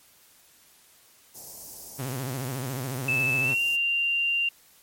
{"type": "band-stop noise", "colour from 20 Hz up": "white", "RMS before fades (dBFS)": -42, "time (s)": [1.34, 3.77], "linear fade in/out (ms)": 20, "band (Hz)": [920, 4900], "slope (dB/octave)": 48}
{"type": "tone with vibrato", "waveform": "sawtooth", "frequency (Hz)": 130, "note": "C3", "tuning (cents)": -11, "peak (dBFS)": -26, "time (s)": [1.98, 3.55], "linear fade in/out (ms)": 20, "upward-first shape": "sine", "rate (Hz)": 14, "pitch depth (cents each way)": 130}
{"type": "tone with pitch glide", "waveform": "sine", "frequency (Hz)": [2625, 2779], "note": ["E7", "F7"], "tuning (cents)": [-8, -9], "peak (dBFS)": -22, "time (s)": [3.08, 4.49], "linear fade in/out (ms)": 5, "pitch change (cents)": 99, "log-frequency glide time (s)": [3.42, 3.61]}
{"effects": ["white hiss -57 dBFS RMS until 4.82 s", "MP3 64 kbps"]}